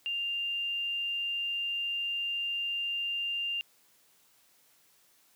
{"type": "tone", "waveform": "sine", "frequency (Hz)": 2794, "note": "F7", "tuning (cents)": 0, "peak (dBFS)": -30, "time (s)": [0.06, 3.61], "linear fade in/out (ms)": 0, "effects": ["white hiss -65 dBFS RMS until 5.35 s", "high-pass 100 Hz 12 dB/octave"]}